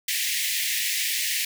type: high-pass noise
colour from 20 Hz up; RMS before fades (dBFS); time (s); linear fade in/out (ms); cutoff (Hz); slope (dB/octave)
pink; -26; 0.08-1.45; 5; 1800; 96
effects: none